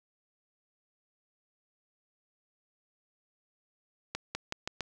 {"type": "accelerating click train", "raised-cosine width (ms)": 0.2, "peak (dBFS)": -16, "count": 5, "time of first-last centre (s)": [4.15, 4.807], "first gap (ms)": 200, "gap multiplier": 0.87, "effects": []}